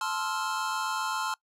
square chord, F major seventh, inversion first, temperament just, 873.1 / 1047.7 / 1309.6 / 1396.9 Hz, A5 / C6 / E6 / F6, -14 / +2 / -12 / 0 cents, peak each -35 / -34 / -38 / -35 dBFS, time 0.01-1.34 s, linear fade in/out 2 ms, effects noise-tail reverb RT60 0.1 s tail -23 dB re dry + low-pass 11000 Hz 12 dB/octave

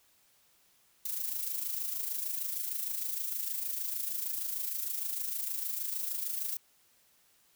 violet noise with amplitude modulation, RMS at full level -33 dBFS, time 1.05-6.57 s, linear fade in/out 5 ms, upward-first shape sine, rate 26.5 Hz, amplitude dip 55%, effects white hiss -67 dBFS RMS until 7.55 s

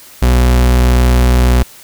40% pulse tone, 61.74 Hz, B1, in tune, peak -6 dBFS, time 0.22-1.63 s, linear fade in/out 5 ms, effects white hiss -38 dBFS RMS until 1.83 s

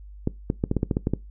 clicks, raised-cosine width 3 ms, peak -9 dBFS, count 10, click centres 0.274 / 0.501 / 0.639 / 0.714 / 0.767 / 0.831 / 0.912 / 0.969 / 1.071 / 1.136 s, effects noise-tail reverb RT60 0.2 s tail -21 dB re dry + added 50 Hz sine -40 dBFS peak until 1.3 s

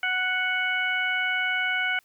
harmonic tone, 740 Hz, F#5, in tune, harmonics 1 / 2 / 3 / 4, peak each -34 / -26 / -27 / -33 dBFS, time 0.03-1.99 s, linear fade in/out 2 ms, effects white hiss -64 dBFS RMS until 2.04 s

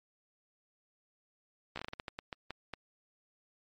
slowing click train, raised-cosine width 0.3 ms, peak -23 dBFS, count 13, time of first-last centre 1.76-2.737 s, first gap 14 ms, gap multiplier 1.29, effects MP3 48 kbps

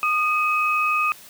sine tone pair together, 1225.4 / 2549 Hz, D#6 / D#7, -27 / +41 cents, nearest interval octave + minor second, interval 1268 cents, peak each -20 / -22 dBFS, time 0.03-1.12 s, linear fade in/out 0 ms, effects white hiss -45 dBFS RMS until 1.29 s + high-pass 100 Hz 12 dB/octave

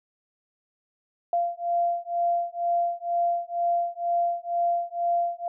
sine beating tone pair, 690 / 692.1 Hz, F5 / F5, -21 / -16 cents, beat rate 2.1 Hz, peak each -26 dBFS, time 1.33-5.48 s, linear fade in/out 2 ms, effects none

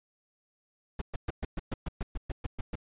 brown noise bursts, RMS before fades -32 dBFS, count 13, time 0.99-2.755 s, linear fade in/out 5 ms, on 25 ms, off 120 ms, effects resampled to 8000 Hz

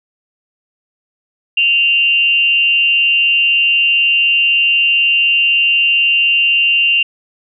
sine tone with frequency modulation, 2778 Hz, F7, 10 cents flat, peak -9 dBFS, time 1.57-7.03 s, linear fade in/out 5 ms, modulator 239 Hz, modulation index 0.37, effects none

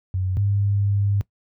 sine tone pair in turn, 93.3 / 100.7 Hz, F#2 / G2, +15 / +47 cents, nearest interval minor second, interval 132 cents, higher second, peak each -20 / -17 dBFS, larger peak second, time 0.14-0.37 / 0.37-1.21 s, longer second, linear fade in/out 0 ms, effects noise-tail reverb RT60 0.1 s tail -20 dB re dry + high-pass 60 Hz 12 dB/octave

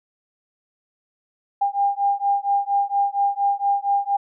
sine beating tone pair, 800 / 804.3 Hz, G5 / G5, +35 / +44 cents, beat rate 4.3 Hz, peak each -21 dBFS, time 1.61-4.17 s, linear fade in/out 10 ms, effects none

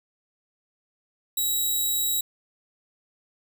5% pulse tone, 3866 Hz, B7, 38 cents flat, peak -15 dBFS, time 1.37-2.21 s, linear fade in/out 5 ms, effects none

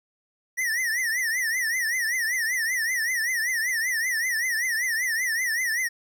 square tone with vibrato, 1900 Hz, A#6, 33 cents sharp, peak -24 dBFS, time 0.57-5.89 s, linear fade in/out 20 ms, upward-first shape triangle, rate 5.2 Hz, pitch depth 170 cents each way, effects 11-bit

